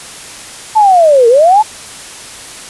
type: linear two-way sweep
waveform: sine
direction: down then up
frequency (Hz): 890 to 449.2 to 889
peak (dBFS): -3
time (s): 0.75-1.63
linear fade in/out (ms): 20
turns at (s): 1.28
effects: white hiss -29 dBFS RMS until 2.69 s + resampled to 24000 Hz